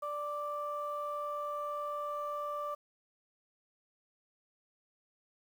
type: tone pair together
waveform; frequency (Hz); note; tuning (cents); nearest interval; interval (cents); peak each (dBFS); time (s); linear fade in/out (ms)
sine; 587.4 / 1174.7; D5 / D6; 0 / 0; octave; 1200; -38 / -36; 0.02-2.75; 10
effects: tanh soft clip ceiling -28 dBFS + 10-bit